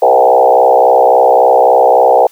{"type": "tone with frequency modulation", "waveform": "sine", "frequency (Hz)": 634, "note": "D#5", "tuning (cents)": 32, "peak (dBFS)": -3, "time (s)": [0.02, 2.27], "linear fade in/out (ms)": 5, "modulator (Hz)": 63.6, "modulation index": 3.2, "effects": ["white hiss -45 dBFS RMS until 2.31 s", "high-pass 400 Hz 12 dB/octave"]}